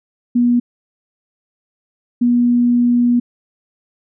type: tone pair in turn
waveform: sine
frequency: 241.7 / 241.7 Hz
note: B3 / B3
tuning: -37 / -37 cents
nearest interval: unison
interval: 0 cents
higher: neither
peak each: -10 dBFS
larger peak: neither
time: 0.35-0.6 / 2.21-3.2 s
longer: second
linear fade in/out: 10 ms
effects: none